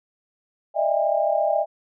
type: tone cluster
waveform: sine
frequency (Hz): 594 / 633 / 667 / 806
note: D5 / D#5 / E5 / G5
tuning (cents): +20 / +30 / +20 / +48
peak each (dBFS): -24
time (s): 0.74-1.66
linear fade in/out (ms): 50
effects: none